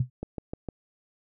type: tone with exponential decay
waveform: sine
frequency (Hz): 125.8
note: B2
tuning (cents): +32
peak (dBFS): -18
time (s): 0-0.1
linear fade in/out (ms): 5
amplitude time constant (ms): 20
type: click train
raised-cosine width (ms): 2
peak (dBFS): -20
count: 4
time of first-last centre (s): 0.23-0.687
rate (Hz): 6.56
effects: none